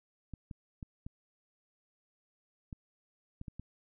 clicks, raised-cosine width 5 ms, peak -30 dBFS, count 8, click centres 0.337 / 0.512 / 0.828 / 1.065 / 2.728 / 3.414 / 3.482 / 3.596 s, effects none

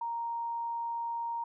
sine tone, 932.3 Hz, A#5, in tune, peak -32 dBFS, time 0.01-1.44 s, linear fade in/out 5 ms, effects none

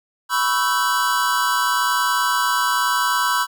square chord, C# half-diminished seventh, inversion third, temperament equal with one note detuned, 987.8 / 1108.7 / 1318.5 / 1538.4 Hz, B5 / C#6 / E6 / G6, 0 / 0 / 0 / -33 cents, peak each -22 / -25 / -24 / -24 dBFS, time 0.29-3.47 s, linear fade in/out 50 ms, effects none

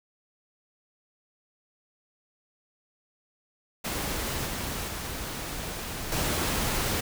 pink noise with level steps, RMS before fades -31 / -33 / -35 / -28 dBFS, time 3.84-7.01 s, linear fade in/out 10 ms, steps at 4.46 / 4.88 / 6.12 s, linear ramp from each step 2 ms, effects none

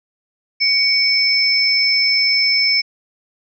sine tone pair together, 2246 / 5276 Hz, C#7 / E8, +22 / +1 cents, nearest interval octave + minor third, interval 1479 cents, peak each -17 / -14 dBFS, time 0.6-2.82 s, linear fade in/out 20 ms, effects none

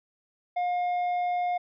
triangle tone with tanh clipping, 713 Hz, F5, 36 cents sharp, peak -26 dBFS, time 0.56-1.58 s, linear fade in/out 10 ms, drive 10 dB, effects none

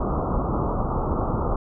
pink low-pass noise, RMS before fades -24 dBFS, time 0-1.56 s, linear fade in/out 5 ms, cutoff 1300 Hz, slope 96 dB/octave, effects none

